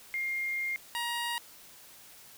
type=tone pair in turn; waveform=sine / 15% pulse; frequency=2121 / 946.7 Hz; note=C7 / A#5; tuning=+23 / +26 cents; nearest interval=octave + major second; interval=1397 cents; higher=first; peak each=-30 / -25 dBFS; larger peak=second; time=0.14-0.76 / 0.95-1.38 s; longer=first; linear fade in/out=0 ms; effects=white hiss -53 dBFS RMS until 2.37 s